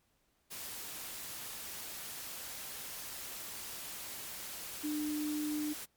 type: tone in noise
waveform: sine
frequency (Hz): 300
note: D4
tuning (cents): +37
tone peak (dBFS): -33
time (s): 4.83-5.74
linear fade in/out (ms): 20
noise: white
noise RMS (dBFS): -44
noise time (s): 0.5-5.86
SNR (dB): +8
effects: pink hiss -75 dBFS RMS until 5.96 s + MP3 96 kbps